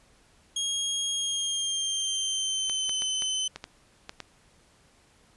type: tone with pitch glide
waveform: 25% pulse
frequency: 3270 to 3051 Hz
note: G#7 to G7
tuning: -28 to -48 cents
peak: -23 dBFS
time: 0.56-3.48 s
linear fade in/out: 5 ms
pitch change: -120 cents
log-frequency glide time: 1.12-2.97 s
type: clicks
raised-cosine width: 0.2 ms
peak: -19 dBFS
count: 8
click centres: 2.697 / 2.894 / 3.021 / 3.222 / 3.56 / 3.641 / 4.094 / 4.203 s
effects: pink hiss -61 dBFS RMS until 5.36 s + resampled to 24000 Hz